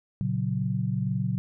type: chord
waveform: sine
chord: F# major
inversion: first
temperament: equal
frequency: 116.54 / 138.59 / 185 Hz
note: A#2 / C#3 / F#3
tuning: 0 / 0 / 0 cents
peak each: -29 dBFS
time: 0.21-1.38 s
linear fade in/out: 0 ms
effects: none